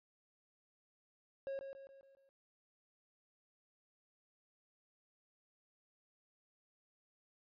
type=tone with echo; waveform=triangle; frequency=545 Hz; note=C#5; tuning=29 cents flat; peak=-37 dBFS; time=1.47-1.59 s; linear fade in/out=0 ms; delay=140 ms; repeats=5; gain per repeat=-6 dB; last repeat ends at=2.29 s; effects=resampled to 11025 Hz